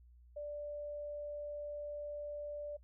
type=tone; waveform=sine; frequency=587.3 Hz; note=D5; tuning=in tune; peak=-40 dBFS; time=0.36-2.77 s; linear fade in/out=10 ms; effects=noise-tail reverb RT60 0.1 s tail -20 dB re dry + added 60 Hz sine -58 dBFS peak until 2.83 s